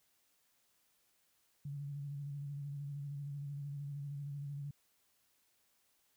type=tone with vibrato; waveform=sine; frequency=142.5 Hz; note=C#3; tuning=48 cents sharp; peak=-40 dBFS; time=1.65-4.71 s; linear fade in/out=5 ms; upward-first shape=square; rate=13 Hz; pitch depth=30 cents each way; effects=white hiss -75 dBFS RMS until 6.16 s